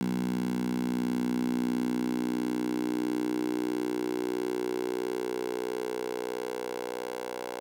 10% pulse tone with high-pass filter sweep, 61.5 Hz, B1, 7 cents flat, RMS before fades -31 dBFS, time 0.01-7.6 s, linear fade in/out 0 ms, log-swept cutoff 200 to 540 Hz, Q 4.7, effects none

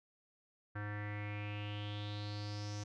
square tone with low-pass filter sweep, 103.83 Hz, G#2, in tune, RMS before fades -42 dBFS, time 0.75-2.84 s, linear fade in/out 10 ms, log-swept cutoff 1600 to 6000 Hz, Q 5.9, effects none

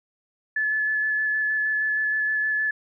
sine tone with vibrato, 1725 Hz, A6, 35 cents flat, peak -21 dBFS, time 0.56-2.71 s, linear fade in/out 5 ms, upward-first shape square, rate 6.4 Hz, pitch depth 9 cents each way, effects none

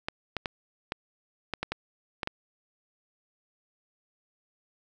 clicks, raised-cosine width 0.3 ms, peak -14 dBFS, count 9, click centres 0.085 / 0.367 / 0.458 / 0.921 / 1.537 / 1.63 / 1.72 / 2.232 / 2.274 s, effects none

